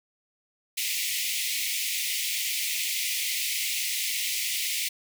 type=high-pass noise; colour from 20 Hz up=pink; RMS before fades=-29 dBFS; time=0.77-4.89 s; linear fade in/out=10 ms; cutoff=2000 Hz; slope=96 dB/octave; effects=none